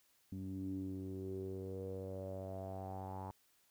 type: tone with low-pass filter sweep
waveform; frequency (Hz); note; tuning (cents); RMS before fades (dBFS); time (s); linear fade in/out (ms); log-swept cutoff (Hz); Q
sawtooth; 95.1; F#2; +48; -44; 0.32-3.31; 0; 240 to 910; 7
effects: white hiss -73 dBFS RMS until 3.7 s